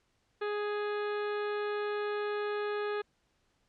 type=harmonic tone with a mistuned harmonic; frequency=415.6 Hz; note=G#4; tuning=1 cent sharp; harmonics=1 / 2 / 3 / 4 / 5 / 6 / 7 / 8 / 9 / 10; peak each=-32 / -43 / -41 / -42 / -53 / -49 / -56 / -53 / -59 / -56 dBFS; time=0.41-3.02 s; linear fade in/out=10 ms; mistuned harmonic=8; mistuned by=+46 cents; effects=pink hiss -74 dBFS RMS until 3.68 s + low-pass 7000 Hz 12 dB/octave